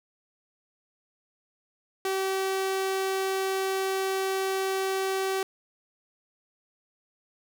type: tone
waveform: sawtooth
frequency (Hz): 383.6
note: G4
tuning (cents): -37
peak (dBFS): -22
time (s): 2.05-5.43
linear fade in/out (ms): 2
effects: none